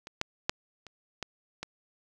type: clicks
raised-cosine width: 0.2 ms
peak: -25 / -11 / -8 / -29 / -17 / -19 dBFS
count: 6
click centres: 0.071 / 0.214 / 0.495 / 0.867 / 1.227 / 1.63 s
effects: none